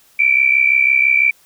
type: tone pair together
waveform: sine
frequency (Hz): 2300 / 2366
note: D7 / D7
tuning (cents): -37 / +12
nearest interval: unison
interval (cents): 49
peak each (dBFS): -13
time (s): 0.19-1.31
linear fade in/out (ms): 5
effects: white hiss -52 dBFS RMS until 1.45 s